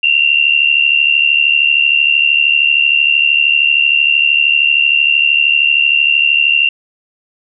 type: tone pair together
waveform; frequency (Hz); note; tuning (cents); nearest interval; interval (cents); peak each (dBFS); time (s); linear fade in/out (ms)
sine; 2721 / 2794; F7 / F7; -46 / 0; unison; 46; -11; 0.03-6.69; 5
effects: none